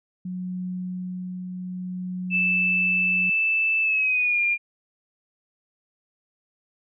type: tone with tremolo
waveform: sine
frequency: 182.4 Hz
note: F#3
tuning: 24 cents flat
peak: -27 dBFS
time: 0.25-3.3 s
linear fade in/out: 5 ms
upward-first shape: triangle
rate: 0.61 Hz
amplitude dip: 35%
type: tone with pitch glide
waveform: sine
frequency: 2637 to 2404 Hz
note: E7 to D7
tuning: 0 to +40 cents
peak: -19 dBFS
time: 2.3-4.58 s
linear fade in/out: 50 ms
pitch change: -160 cents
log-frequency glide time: 3.82-4.41 s
effects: none